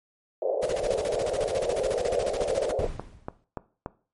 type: band-pass noise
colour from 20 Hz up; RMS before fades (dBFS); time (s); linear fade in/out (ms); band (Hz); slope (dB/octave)
white; -27; 0.42-2.87; 2; 440 to 610; 48
type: noise with tremolo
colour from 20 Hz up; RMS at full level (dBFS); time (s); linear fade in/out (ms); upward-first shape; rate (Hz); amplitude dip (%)
pink; -35; 0.62-2.72; 10; square; 14; 75
type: click train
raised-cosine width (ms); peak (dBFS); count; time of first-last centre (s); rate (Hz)
1; -17; 6; 2.42-3.861; 3.47
type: noise with exponential decay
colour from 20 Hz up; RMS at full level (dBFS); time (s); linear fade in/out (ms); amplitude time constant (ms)
brown; -28; 2.79-3.44; 0; 140
effects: noise-tail reverb RT60 0.4 s tail -18 dB re dry + MP3 48 kbps